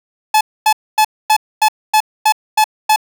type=tone bursts; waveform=45% pulse; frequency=861 Hz; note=A5; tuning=38 cents flat; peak=-8 dBFS; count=9; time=0.34-2.961 s; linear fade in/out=5 ms; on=69 ms; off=250 ms; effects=none